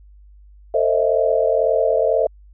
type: tone cluster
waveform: sine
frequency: 451.6 / 528 / 618 / 660 Hz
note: A4 / C5 / D#5 / E5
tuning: +45 / +16 / -12 / +2 cents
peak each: -20 dBFS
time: 0.74-2.27 s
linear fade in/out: 5 ms
effects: added 50 Hz sine -43 dBFS peak until 2.53 s